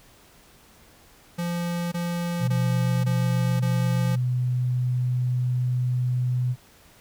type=tone bursts; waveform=square; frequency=172.7 Hz; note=F3; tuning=19 cents flat; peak=-26 dBFS; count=5; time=1.38-4.16 s; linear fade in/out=10 ms; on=540 ms; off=20 ms
type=tone; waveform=sine; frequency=125 Hz; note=B2; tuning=21 cents sharp; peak=-21 dBFS; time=2.39-6.56 s; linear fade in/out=50 ms
effects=pink hiss -54 dBFS RMS until 7 s